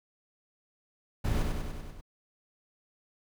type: noise with echo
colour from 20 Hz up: brown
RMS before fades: -28 dBFS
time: 1.24-1.43 s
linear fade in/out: 10 ms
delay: 97 ms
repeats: 6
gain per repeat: -3 dB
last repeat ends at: 2.012 s
effects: none